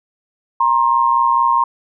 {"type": "tone pair together", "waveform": "sine", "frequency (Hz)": [939, 1063.5], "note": ["A#5", "C6"], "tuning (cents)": [12, 28], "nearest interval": "major second", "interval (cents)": 216, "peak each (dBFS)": -14, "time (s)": [0.6, 1.64], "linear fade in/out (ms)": 5, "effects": []}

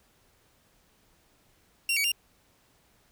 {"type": "tone with pitch steps", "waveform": "sawtooth", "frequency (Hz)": [2751, 2262, 2793], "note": ["F7", "C#7", "F7"], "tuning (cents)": [-27, 34, -1], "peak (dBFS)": -21, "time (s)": [1.89, 2.118], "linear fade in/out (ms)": 2, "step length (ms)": 76, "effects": ["pink hiss -65 dBFS RMS until 3.11 s"]}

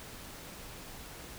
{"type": "silence", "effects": ["pink hiss -47 dBFS RMS until 1.38 s"]}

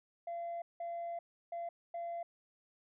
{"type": "tone bursts at uneven times", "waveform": "sine", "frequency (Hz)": 684, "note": "F5", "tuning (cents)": -36, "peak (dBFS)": -36, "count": 4, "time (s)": [[0.27, 0.62], [0.8, 1.19], [1.52, 1.69], [1.94, 2.23]], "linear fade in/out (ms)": 5, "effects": ["tanh soft clip ceiling -36 dBFS"]}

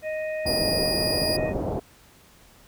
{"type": "harmonic tone", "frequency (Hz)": 622.3, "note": "D#5", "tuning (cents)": 0, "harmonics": [1, 3, 4], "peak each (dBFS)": [-27, -37, -39], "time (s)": [0.02, 1.54], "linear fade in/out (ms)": 50}
{"type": "low-pass noise", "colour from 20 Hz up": "white", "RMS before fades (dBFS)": -28, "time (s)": [0.45, 1.8], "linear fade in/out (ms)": 10, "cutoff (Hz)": 640, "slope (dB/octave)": 24}
{"type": "tone", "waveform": "40% pulse", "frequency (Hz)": 4882, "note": "D#8", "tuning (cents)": -34, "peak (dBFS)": -24, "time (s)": [0.46, 1.37], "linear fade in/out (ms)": 10}
{"effects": ["pink hiss -54 dBFS RMS until 2.67 s"]}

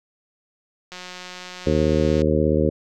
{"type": "click train", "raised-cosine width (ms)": 0.2, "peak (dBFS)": -19, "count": 236, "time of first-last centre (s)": [0.92, 2.218], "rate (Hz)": 181}
{"type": "harmonic tone", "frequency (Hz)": 76.8, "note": "D#2", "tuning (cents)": -22, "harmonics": [1, 2, 3, 4, 5, 6, 7], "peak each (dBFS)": [-24, -24, -24, -24, -24, -24, -24], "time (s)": [1.66, 2.7], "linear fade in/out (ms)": 10}
{"effects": []}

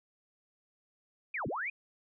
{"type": "linear two-way sweep", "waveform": "sine", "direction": "down then up", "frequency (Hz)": [2525, 86.5, 2525], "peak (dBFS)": -33, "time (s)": [1.34, 1.7], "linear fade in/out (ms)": 5, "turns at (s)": 1.47, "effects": []}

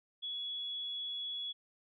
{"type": "tone", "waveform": "sine", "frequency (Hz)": 3376, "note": "G#7", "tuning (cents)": 28, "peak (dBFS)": -37, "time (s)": [0.22, 1.53], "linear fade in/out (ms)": 20, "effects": []}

